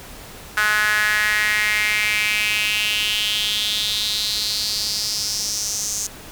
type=tone with high-pass filter sweep; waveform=sawtooth; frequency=211.3 Hz; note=G#3; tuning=30 cents sharp; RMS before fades=-21 dBFS; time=0.57-6.07 s; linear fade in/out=5 ms; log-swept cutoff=1500 to 6500 Hz; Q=4.9; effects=pink hiss -39 dBFS RMS until 6.31 s